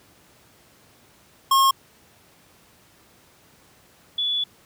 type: tone pair in turn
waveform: square / sine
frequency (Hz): 1079 / 3432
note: C#6 / A7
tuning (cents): -47 / -44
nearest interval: octave + minor sixth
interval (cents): 2003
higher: second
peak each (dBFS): -15 / -21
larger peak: first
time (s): 1.51-1.71 / 4.18-4.44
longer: second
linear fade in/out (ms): 5
effects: pink hiss -55 dBFS RMS until 4.65 s + high-pass 80 Hz 12 dB/octave